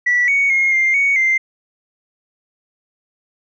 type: tone with pitch steps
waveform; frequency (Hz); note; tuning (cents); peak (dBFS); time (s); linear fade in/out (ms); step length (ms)
sine; 1955 / 2230 / 2148 / 2104 / 2230 / 2088; B6 / C#7 / C7 / C7 / C#7 / C7; -18 / +10 / +45 / +9 / +10 / -4; -11; 0.06-1.38; 10; 220
effects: tanh soft clip ceiling -8 dBFS